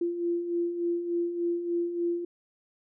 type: beating tone pair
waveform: sine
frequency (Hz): 341.7 / 345.1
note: F4 / F4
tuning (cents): -38 / -21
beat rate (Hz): 3.4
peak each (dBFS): -35 / -27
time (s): 0.01-2.25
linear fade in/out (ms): 5
effects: none